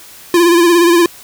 square tone with vibrato, 343.6 Hz, F4, 28 cents flat, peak -7 dBFS, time 0.34-1.06 s, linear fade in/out 2 ms, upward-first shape sine, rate 17 Hz, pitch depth 51 cents each way, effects white hiss -37 dBFS RMS until 1.23 s

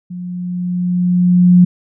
sine tone with level ramp, 178.7 Hz, F3, 40 cents sharp, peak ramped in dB -24 to -3 dBFS, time 0.1-1.65 s, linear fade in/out 10 ms, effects none

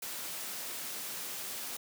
white noise, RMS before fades -40 dBFS, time 0.02-1.77 s, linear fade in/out 5 ms, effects high-pass 150 Hz 12 dB/octave

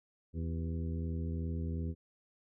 harmonic tone with a mistuned harmonic, 82.7 Hz, E2, 6 cents sharp, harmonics 1 / 2 / 3 / 4 / 5 / 6, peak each -35 / -40 / -43 / -50 / -49 / -54 dBFS, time 0.33-1.95 s, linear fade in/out 50 ms, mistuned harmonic 5, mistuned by -56 cents, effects none

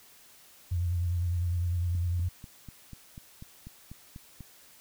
sine tone with vibrato, 87.4 Hz, F2, 2 cents sharp, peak -26 dBFS, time 0.71-2.29 s, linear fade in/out 10 ms, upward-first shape sine, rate 9.9 Hz, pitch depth 50 cents each way
click train, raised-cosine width 5 ms, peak -31 dBFS, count 11, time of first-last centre 1.95-4.407 s, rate 4.07 Hz
effects white hiss -56 dBFS RMS until 4.8 s

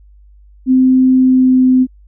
sine tone with pitch glide, 258.6 to 256.5 Hz, C4 to C4, -20 to -34 cents, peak -6 dBFS, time 0.66-1.87 s, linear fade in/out 50 ms, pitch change -14 cents, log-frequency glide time 1.14-1.65 s, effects added 50 Hz sine -40 dBFS peak until 2.07 s

